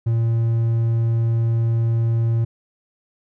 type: tone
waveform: triangle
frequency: 115 Hz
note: A#2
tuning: 23 cents flat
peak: -14 dBFS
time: 0.06-2.45 s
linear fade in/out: 10 ms
effects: none